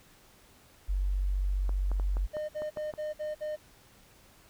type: tone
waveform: sine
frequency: 47.52 Hz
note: F#1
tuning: 47 cents sharp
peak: -26 dBFS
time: 0.88-2.27 s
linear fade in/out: 20 ms
type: clicks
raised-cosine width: 1 ms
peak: -27 dBFS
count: 8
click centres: 1.693 / 1.916 / 1.998 / 2.169 / 2.368 / 2.62 / 2.772 / 2.938 s
type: tone bursts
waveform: triangle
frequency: 609 Hz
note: D#5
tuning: 37 cents flat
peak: -30 dBFS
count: 6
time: 2.33-3.565 s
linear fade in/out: 20 ms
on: 160 ms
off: 55 ms
effects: pink hiss -59 dBFS RMS until 4.49 s